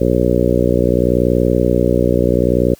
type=harmonic tone; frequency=60.7 Hz; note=B1; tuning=29 cents flat; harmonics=1 / 2 / 3 / 4 / 5 / 6 / 7 / 8 / 9; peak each=-20 / -20 / -20 / -20 / -20 / -20 / -20 / -20 / -20 dBFS; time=0-2.75 s; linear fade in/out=10 ms; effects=white hiss -47 dBFS RMS until 2.79 s